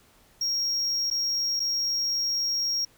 triangle tone with dropouts, 5588 Hz, F8, in tune, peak -23 dBFS, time 0.41-2.85 s, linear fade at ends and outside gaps 5 ms, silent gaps 1.102-1.111 / 1.596-1.601 s, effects pink hiss -59 dBFS RMS until 2.97 s

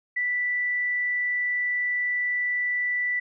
sine tone, 1972 Hz, B6, 3 cents flat, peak -23 dBFS, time 0.16-3.2 s, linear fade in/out 10 ms, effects none

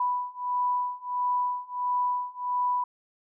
sine beating tone pair, 987.8 / 989.3 Hz, B5 / B5, 0 / +3 cents, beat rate 1.5 Hz, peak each -29 / -28 dBFS, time 0-2.84 s, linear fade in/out 5 ms, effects none

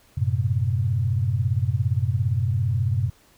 sine tone cluster, 93.6 / 110.7 / 128.4 Hz, F#2 / A2 / C3, +20 / +11 / -32 cents, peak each -24 dBFS, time 0.17-3.1 s, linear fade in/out 10 ms, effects pink hiss -57 dBFS RMS until 3.37 s

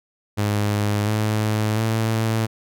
sawtooth tone with pitch steps, 103.83 / 107.62 / 111.54 Hz, G#2 / A2 / A2, 0 / -38 / +24 cents, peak -15 dBFS, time 0.37-2.47 s, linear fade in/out 20 ms, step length 700 ms, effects none

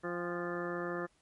harmonic tone with a mistuned harmonic, 174.61 Hz, F3, in tune, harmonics 1 / 2 / 3 / 4 / 5 / 6 / 7 / 8 / 9 / 10, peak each -43 / -38 / -41 / -47 / -53 / -48 / -44 / -47 / -56 / -44 dBFS, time 0.03-1.07 s, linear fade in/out 20 ms, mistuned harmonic 5, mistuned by -90 cents, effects pink hiss -71 dBFS RMS until 1.21 s + MP3 48 kbps

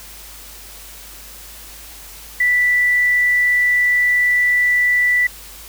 sine tone, 1971 Hz, B6, 4 cents flat, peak -12 dBFS, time 2.4-5.27 s, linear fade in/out 5 ms, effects added 50 Hz sine -42 dBFS peak until 5.68 s + white hiss -38 dBFS RMS until 5.68 s

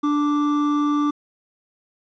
triangle tone pair together, 293.7 / 1172.6 Hz, D4 / D6, 0 / -3 cents, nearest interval 2 octaves, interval 2397 cents, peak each -16 / -23 dBFS, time 0.03-1.11 s, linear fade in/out 10 ms, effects resampled to 16000 Hz + 9-bit

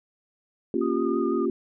sine chord, G half-diminished seventh, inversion first, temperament equal with one note detuned, 233.1 / 275.3 / 349.2 / 392 Hz, Bb3 / Db4 / F4 / G4, 0 / -12 / 0 / 0 cents, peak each -29 / -28 / -26 / -28 dBFS, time 0.74-1.5 s, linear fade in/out 2 ms
sine tone with vibrato, 1226 Hz, D#6, 26 cents flat, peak -34 dBFS, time 0.81-1.46 s, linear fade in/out 10 ms, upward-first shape sine, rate 6 Hz, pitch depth 32 cents each way
effects none

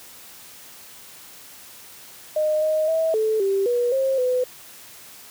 sine tone with pitch steps, 615 / 623 / 646 / 436.4 / 391.2 / 484.1 / 534 / 503 Hz, D#5 / D#5 / E5 / A4 / G4 / B4 / C5 / B4, -20 / +2 / -35 / -14 / -4 / -35 / +35 / +32 cents, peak -18 dBFS, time 2.36-4.44 s, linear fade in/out 5 ms, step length 260 ms, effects white hiss -44 dBFS RMS until 5.3 s + high-pass 60 Hz 12 dB/octave

